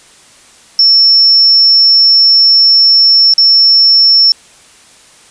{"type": "tone with dropouts", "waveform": "sine", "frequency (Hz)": 5400, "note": "E8", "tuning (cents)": 41, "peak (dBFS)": -3, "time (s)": [0.79, 4.32], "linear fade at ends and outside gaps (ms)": 1, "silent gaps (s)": [3.338, 3.38], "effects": ["white hiss -41 dBFS RMS until 5.3 s", "resampled to 22050 Hz"]}